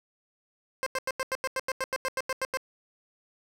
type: tone bursts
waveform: 15% pulse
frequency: 525 Hz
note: C5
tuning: 6 cents sharp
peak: -21 dBFS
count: 15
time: 0.83-2.572 s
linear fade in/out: 0 ms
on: 34 ms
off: 88 ms
effects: low-pass 12000 Hz 12 dB/octave + 9-bit